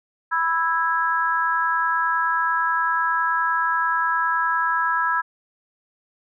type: chord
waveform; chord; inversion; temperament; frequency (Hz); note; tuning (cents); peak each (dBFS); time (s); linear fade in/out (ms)
sine; E major; second; just; 988.9 / 1318.5 / 1648.1; B5 / E6 / G#6; +2 / 0 / -14; -23; 0.31-5.22; 20
effects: none